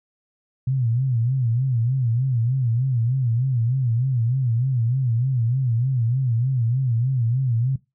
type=tone with vibrato; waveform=sine; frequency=123.47 Hz; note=B2; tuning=in tune; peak=-18 dBFS; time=0.67-7.76 s; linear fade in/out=5 ms; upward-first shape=sine; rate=3.3 Hz; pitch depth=150 cents each way; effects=noise-tail reverb RT60 0.2 s tail -19 dB re dry